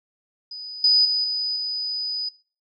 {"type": "tone with level steps", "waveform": "sine", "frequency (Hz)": 4978, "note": "D#8", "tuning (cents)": 0, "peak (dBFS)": [-32, -13, -19, -22, -24], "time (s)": [0.51, 2.29], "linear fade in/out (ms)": 5, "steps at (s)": [0.84, 1.05, 1.24, 1.56], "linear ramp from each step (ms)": 2, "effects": ["noise-tail reverb RT60 0.4 s tail -22 dB re dry"]}